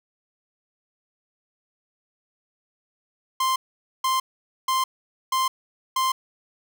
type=tone bursts; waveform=45% pulse; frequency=1046.5 Hz; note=C6; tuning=in tune; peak=-20 dBFS; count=5; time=3.4-6.12 s; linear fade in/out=5 ms; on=160 ms; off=480 ms; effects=none